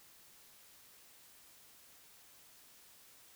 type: silence
effects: white hiss -61 dBFS RMS until 3.35 s